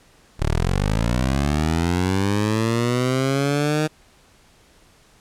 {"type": "linear sweep", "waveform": "15% pulse", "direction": "up", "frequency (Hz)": [34.65, 155.6], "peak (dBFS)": -12, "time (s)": [0.39, 3.88], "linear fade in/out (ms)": 20, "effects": ["pink hiss -54 dBFS RMS until 5.2 s", "low-pass 10000 Hz 12 dB/octave"]}